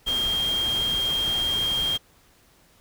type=tone in noise; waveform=sine; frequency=3211 Hz; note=G7; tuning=41 cents sharp; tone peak=-22 dBFS; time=0.06-1.98 s; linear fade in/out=20 ms; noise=pink; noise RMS=-34 dBFS; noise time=0.06-1.98 s; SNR=+9 dB; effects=pink hiss -58 dBFS RMS until 2.8 s